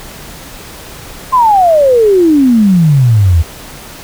sine exponential sweep, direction down, 1065 to 77.78 Hz, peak -4 dBFS, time 1.32-3.43 s, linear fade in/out 20 ms, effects pink hiss -30 dBFS RMS until 4.03 s

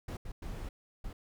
brown noise bursts at uneven times, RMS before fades -40 dBFS, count 4, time 0.08-0.17 / 0.25-0.32 / 0.42-0.69 / 1.04-1.13 s, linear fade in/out 5 ms, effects none

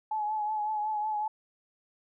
sine tone with vibrato, 852 Hz, G#5, 44 cents sharp, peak -28 dBFS, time 0.11-1.28 s, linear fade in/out 5 ms, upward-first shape triangle, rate 5.4 Hz, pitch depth 44 cents each way, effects none

